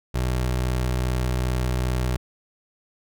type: tone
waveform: 25% pulse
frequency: 62.5 Hz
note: B1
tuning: 21 cents sharp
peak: -18 dBFS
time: 0.14-2.17 s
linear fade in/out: 10 ms
effects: none